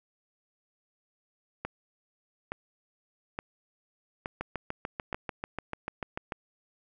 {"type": "two click trains", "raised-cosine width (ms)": 0.5, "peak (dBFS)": [-18, -18], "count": [5, 14], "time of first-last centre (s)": [[1.65, 5.128], [4.41, 6.322]], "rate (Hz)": [1.15, 6.8], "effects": []}